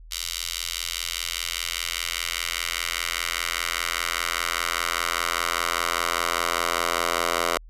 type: tone with high-pass filter sweep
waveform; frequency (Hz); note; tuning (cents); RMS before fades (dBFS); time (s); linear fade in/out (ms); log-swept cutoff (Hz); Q
10% pulse; 85; F2; -46; -27; 0.11-7.58; 5; 3800 to 760; 1.2
effects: added 40 Hz sine -42 dBFS peak until 7.69 s + resampled to 32000 Hz